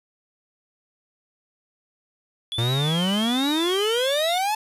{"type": "tone with vibrato", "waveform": "triangle", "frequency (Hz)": 3384, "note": "G#7", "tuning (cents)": 32, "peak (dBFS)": -25, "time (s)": [2.52, 4.38], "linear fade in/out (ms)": 0, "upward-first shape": "triangle", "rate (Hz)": 1.3, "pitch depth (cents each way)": 240}
{"type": "exponential sweep", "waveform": "45% pulse", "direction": "up", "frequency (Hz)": [113.1, 880], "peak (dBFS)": -21, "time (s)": [2.58, 4.55], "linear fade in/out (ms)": 5}
{"effects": ["resampled to 32000 Hz", "9-bit"]}